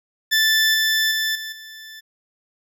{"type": "tone with level steps", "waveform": "20% pulse", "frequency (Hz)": 1760, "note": "A6", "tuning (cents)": 0, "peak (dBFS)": [-10, -12, -15, -24, -32], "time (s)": [0.31, 2.01], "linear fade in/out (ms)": 20, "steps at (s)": [0.74, 1.11, 1.35, 1.52], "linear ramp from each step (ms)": 5, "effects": []}